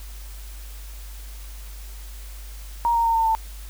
sine tone with pitch steps, 939 / 927.1 / 915.4 / 903.9 / 892.5 Hz, A#5 / A#5 / A#5 / A5 / A5, +12 / -10 / -32 / +46 / +24 cents, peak -17 dBFS, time 2.85-3.35 s, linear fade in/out 0 ms, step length 100 ms, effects added 50 Hz sine -35 dBFS peak until 3.69 s + white hiss -46 dBFS RMS until 3.69 s

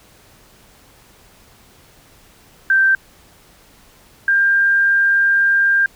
sine tone pair in turn, 1565 / 1596 Hz, G6 / G6, -3 / +31 cents, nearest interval unison, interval 34 cents, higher second, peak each -10 / -11 dBFS, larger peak first, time 2.7-2.95 / 4.28-5.86 s, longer second, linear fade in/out 2 ms, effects pink hiss -49 dBFS RMS until 5.95 s

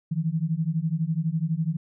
sine beating tone pair, 155.56 / 167.56 Hz, D#3 / E3, 0 / +29 cents, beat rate 12 Hz, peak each -26 dBFS, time 0.11-1.77 s, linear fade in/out 10 ms, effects none

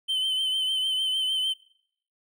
triangle tone with vibrato, 3075 Hz, G7, 34 cents flat, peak -22 dBFS, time 0.08-1.54 s, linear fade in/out 20 ms, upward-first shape triangle, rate 6.6 Hz, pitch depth 42 cents each way, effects noise-tail reverb RT60 0.7 s tail -24 dB re dry

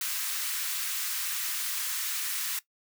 white high-pass noise, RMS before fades -32 dBFS, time 0.01-2.59 s, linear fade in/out 2 ms, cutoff 1200 Hz, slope 24 dB/octave, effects noise-tail reverb RT60 0.1 s tail -17 dB re dry

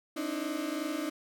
35% pulse tone cluster, 268.1 / 298.3 / 321.1 Hz, C4 / D4 / E4, +42 / +27 / -45 cents, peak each -39 / -33 / -35 dBFS, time 0.16-1.1 s, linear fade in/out 10 ms, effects none

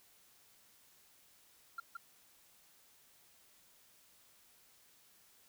sine tone with echo, 1379 Hz, F6, 22 cents flat, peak -36 dBFS, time 1.78-1.8 s, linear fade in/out 5 ms, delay 170 ms, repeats 1, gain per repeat -4 dB, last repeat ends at 1.97 s, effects tanh soft clip ceiling -38 dBFS + white hiss -66 dBFS RMS until 5.48 s

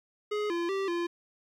square tone with pitch steps, 419.2 / 342.2 / 389.8 / 344.2 Hz, G#4 / F4 / G4 / F4, +16 / -35 / -10 / -25 cents, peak -29 dBFS, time 0.31-1.07 s, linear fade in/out 10 ms, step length 190 ms, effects low-pass 4000 Hz 12 dB/octave + 10-bit

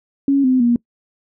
sine tone with pitch steps, 277.2 / 257.1 / 238.5 Hz, C#4 / C4 / A#3, 0 / -30 / +40 cents, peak -11 dBFS, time 0.28-0.76 s, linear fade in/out 2 ms, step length 160 ms, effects noise-tail reverb RT60 0.1 s tail -23 dB re dry

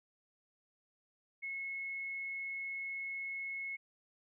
sine tone, 2182 Hz, C#7, 28 cents flat, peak -38 dBFS, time 1.42-3.77 s, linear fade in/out 20 ms, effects none

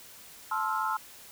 sine chord, F major seventh, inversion first, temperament just, 873.1 / 1047.7 / 1309.6 / 1396.9 Hz, A5 / C6 / E6 / F6, -14 / +2 / -12 / 0 cents, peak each -32 / -33 / -32 / -35 dBFS, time 0.51-0.97 s, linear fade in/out 5 ms, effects white hiss -50 dBFS RMS until 1.31 s

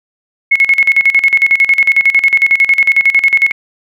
sine tone with tremolo, 2181 Hz, C#7, 29 cents flat, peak -4 dBFS, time 0.51-3.52 s, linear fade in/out 10 ms, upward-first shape square, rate 11 Hz, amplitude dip 80%, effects none

